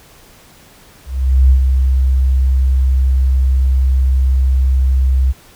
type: tone with ADSR envelope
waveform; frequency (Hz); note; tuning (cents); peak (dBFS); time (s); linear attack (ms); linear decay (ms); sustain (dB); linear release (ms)
sine; 65.41; C2; 0; -4; 1.05-5.33; 450; 91; -5; 25
effects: pink hiss -44 dBFS RMS until 5.55 s